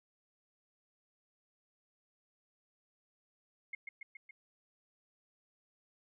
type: tone with echo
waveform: sine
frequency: 2146 Hz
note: C7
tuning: 43 cents sharp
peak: -38 dBFS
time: 3.73-3.75 s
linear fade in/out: 5 ms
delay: 140 ms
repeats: 4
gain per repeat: -3 dB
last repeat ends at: 4.31 s
effects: none